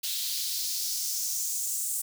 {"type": "noise with high-pass filter sweep", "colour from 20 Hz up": "white", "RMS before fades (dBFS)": -31, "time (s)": [0.03, 2.02], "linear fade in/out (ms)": 10, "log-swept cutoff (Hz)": [3600, 8200], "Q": 2.5, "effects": []}